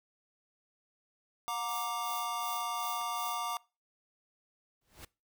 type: chord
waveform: square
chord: Gb augmented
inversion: none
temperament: equal with one note detuned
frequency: 721 / 932.3 / 1174.7 Hz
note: Gb5 / Bb5 / D6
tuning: -45 / 0 / 0 cents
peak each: -41 / -39 / -37 dBFS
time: 1.48-3.57 s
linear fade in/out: 0 ms
type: noise with tremolo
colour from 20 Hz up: violet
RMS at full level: -43 dBFS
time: 1.68-3.54 s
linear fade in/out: 10 ms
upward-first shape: sine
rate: 2.7 Hz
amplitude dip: 100%
type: click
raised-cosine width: 0.3 ms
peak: -37 dBFS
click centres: 3.014 s
type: noise with exponential growth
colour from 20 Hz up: pink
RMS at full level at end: -44 dBFS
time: 4.81-5.05 s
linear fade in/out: 5 ms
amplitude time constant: 51 ms
effects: noise-tail reverb RT60 0.3 s tail -23 dB re dry